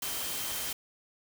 sine tone in noise, 3136 Hz, G7, in tune, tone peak -44 dBFS, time 0.02-0.73 s, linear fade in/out 5 ms, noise white, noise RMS -35 dBFS, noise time 0.02-0.73 s, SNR -12 dB, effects none

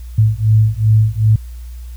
sine beating tone pair, 107.7 / 110.3 Hz, A2 / A2, -37 / +5 cents, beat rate 2.6 Hz, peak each -12 dBFS, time 0.18-1.36 s, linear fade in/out 5 ms, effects added 60 Hz sine -27 dBFS peak until 1.96 s + white hiss -49 dBFS RMS until 1.96 s

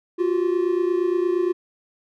triangle tone pair together, 350.1 / 378.7 Hz, F4 / F#4, +4 / +40 cents, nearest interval minor second, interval 136 cents, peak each -18 / -22 dBFS, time 0.18-1.53 s, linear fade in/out 20 ms, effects none

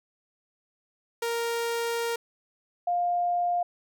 sawtooth / sine tone pair in turn, 466.2 / 704 Hz, A#4 / F5, 0 / +14 cents, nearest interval perfect fifth, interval 714 cents, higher second, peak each -23 dBFS, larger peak neither, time 1.22-2.16 / 2.87-3.63 s, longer first, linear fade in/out 5 ms, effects none

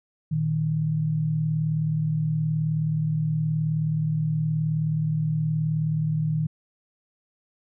sine tone pair together, 116.54 / 155.56 Hz, A#2 / D#3, 0 / 0 cents, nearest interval perfect fourth, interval 500 cents, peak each -30 / -22 dBFS, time 0.31-6.47 s, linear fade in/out 10 ms, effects none

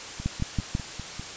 two click trains, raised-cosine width 5 ms, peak -13 / -23 dBFS, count 4 / 6, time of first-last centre 0.26-0.751 / 0.2-1.196 s, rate 6.11 / 5.02 Hz, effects white hiss -38 dBFS RMS until 1.36 s + resampled to 16000 Hz

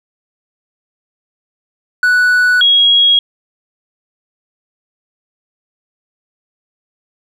triangle / sine tone pair in turn, 1480 / 3301 Hz, F#6 / G#7, 0 / -11 cents, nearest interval octave + major second, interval 1389 cents, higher second, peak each -6 dBFS, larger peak neither, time 2.03-2.61 / 2.61-3.19 s, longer neither, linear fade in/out 2 ms, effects none

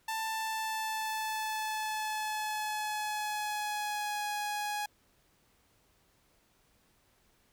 sawtooth tone with pitch glide, 887 to 832.4 Hz, A5 to G#5, +14 to +4 cents, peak -29 dBFS, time 0.08-4.86 s, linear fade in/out 5 ms, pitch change -110 cents, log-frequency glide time 0.23-4.27 s, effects pink hiss -69 dBFS RMS until 7.52 s

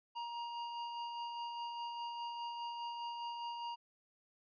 square tone with tremolo, 943 Hz, A#5, 20 cents sharp, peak -40 dBFS, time 0.15-3.76 s, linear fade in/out 20 ms, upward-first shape sine, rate 4.9 Hz, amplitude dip 30%, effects resampled to 11025 Hz

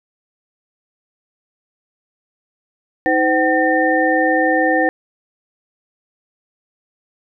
sine tone cluster, 317.6 / 513 / 760 / 1811 Hz, D#4 / C5 / F#5 / A6, +36 / -34 / +46 / +49 cents, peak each -18 dBFS, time 3.06-4.89 s, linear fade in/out 0 ms, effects none

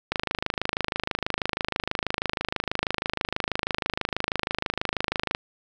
click train, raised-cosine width 0.3 ms, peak -8 dBFS, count 138, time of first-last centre 0.12-5.349 s, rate 26.2 Hz, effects none

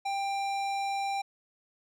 sine tone with hard clipping, 791 Hz, G5, 15 cents sharp, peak -31 dBFS, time 0.05-1.22 s, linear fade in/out 10 ms, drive 15 dB, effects none

